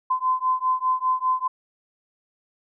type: beating tone pair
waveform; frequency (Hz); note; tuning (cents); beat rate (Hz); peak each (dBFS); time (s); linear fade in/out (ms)
sine; 1024 / 1029; C6 / C6; -38 / -29; 5; -23; 0.1-1.48; 10
effects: none